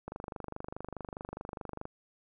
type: click train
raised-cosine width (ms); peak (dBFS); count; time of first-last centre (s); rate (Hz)
1; -25; 45; 0.08-1.854; 24.8
effects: none